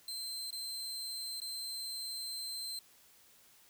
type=tone with dropouts; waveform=sawtooth; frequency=4117 Hz; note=C8; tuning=29 cents flat; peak=-36 dBFS; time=0.08-2.79 s; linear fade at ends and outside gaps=2 ms; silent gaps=0.506-0.527 / 1.402-1.417 s; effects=white hiss -63 dBFS RMS until 3.69 s